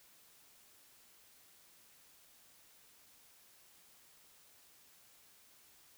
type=silence; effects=white hiss -64 dBFS RMS until 5.97 s